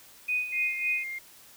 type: tone with tremolo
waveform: sine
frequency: 2489 Hz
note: D#7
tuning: in tune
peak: -24 dBFS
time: 0.28-1.04 s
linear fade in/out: 10 ms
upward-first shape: sine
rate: 3.6 Hz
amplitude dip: 70%
type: tone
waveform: sine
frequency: 2115 Hz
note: C7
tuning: 18 cents sharp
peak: -33 dBFS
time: 0.52-1.19 s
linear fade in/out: 10 ms
effects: white hiss -53 dBFS RMS until 1.56 s